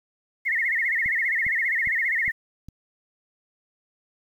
sine tone with vibrato, 1975.5 Hz, B6, in tune, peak -21 dBFS, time 0.45-2.32 s, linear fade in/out 20 ms, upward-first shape sine, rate 15 Hz, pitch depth 170 cents each way
click train, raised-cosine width 5 ms, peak -28 dBFS, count 5, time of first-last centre 1.06-2.686 s, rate 2.46 Hz
effects 9-bit

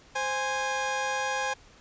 20% pulse tone pair together, 523.3 / 824.9 Hz, C5 / G#5, 0 / -12 cents, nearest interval minor sixth, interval 788 cents, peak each -27 / -24 dBFS, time 0.15-1.54 s, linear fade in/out 10 ms, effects pink hiss -55 dBFS RMS until 1.8 s + resampled to 16000 Hz

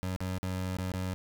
25% pulse tone with dropouts, 92.7 Hz, F#2, 4 cents sharp, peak -28 dBFS, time 0.03-1.14 s, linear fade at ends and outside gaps 0 ms, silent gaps 0.162-0.205 / 0.384-0.43 / 0.769-0.786 / 0.918-0.938 s, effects none

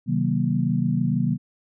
sine chord, C half-diminished seventh, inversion none, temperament just, 130.81 / 156.98 / 188.37 / 235.5 Hz, C3 / Eb3 / Gb3 / Bb3, 0 / +16 / +31 / +18 cents, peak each -25 dBFS, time 0.06-1.38 s, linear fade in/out 50 ms, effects none

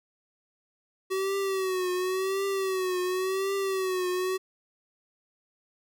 square tone with vibrato, 377.7 Hz, F#4, 36 cents sharp, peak -27 dBFS, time 1.1-4.38 s, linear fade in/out 20 ms, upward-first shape triangle, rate 0.92 Hz, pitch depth 80 cents each way, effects none

